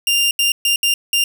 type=tone bursts at uneven times; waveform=sawtooth; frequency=2794 Hz; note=F7; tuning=in tune; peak=-10 dBFS; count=5; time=0.07-0.31 / 0.39-0.52 / 0.65-0.76 / 0.83-0.94 / 1.13-1.24 s; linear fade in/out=2 ms; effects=none